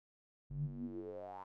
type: tone with band-pass filter sweep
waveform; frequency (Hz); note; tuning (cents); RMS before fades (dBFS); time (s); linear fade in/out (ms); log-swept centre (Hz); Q
square; 47.56; F#1; +48; -44; 0.5-1.44; 10; 110 to 1000; 8.9
effects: none